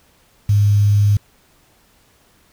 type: tone with quantisation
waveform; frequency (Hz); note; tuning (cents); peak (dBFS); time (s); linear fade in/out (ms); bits
sine; 102.6; G#2; -21; -10; 0.49-1.17; 5; 6
effects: pink hiss -55 dBFS RMS until 2.52 s